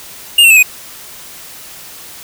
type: tone with pitch steps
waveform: square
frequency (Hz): 2826 / 2711 / 2600 / 2495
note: F7 / E7 / E7 / D#7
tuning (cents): +20 / +48 / -24 / +4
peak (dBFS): -4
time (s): 0.38-0.628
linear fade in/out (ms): 5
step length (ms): 62
effects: white hiss -33 dBFS RMS until 2.23 s